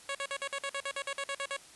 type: tone bursts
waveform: 10% pulse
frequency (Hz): 554.4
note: C#5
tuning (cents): 0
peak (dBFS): -25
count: 14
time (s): 0.09-1.566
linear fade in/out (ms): 2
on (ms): 59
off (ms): 50
effects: white hiss -54 dBFS RMS until 1.75 s + resampled to 24000 Hz